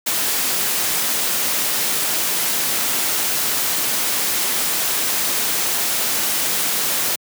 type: noise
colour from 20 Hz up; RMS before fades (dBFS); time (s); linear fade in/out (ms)
white; -20; 0.06-7.16; 10
effects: high-pass 150 Hz 12 dB/octave